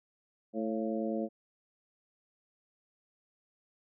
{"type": "harmonic tone with a mistuned harmonic", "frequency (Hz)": 110, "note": "A2", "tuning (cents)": 0, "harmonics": [2, 3, 4, 5, 6], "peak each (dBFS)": [-34, -37, -40, -37, -42], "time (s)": [0.53, 1.29], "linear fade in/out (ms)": 50, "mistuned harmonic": 6, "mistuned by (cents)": 56, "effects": []}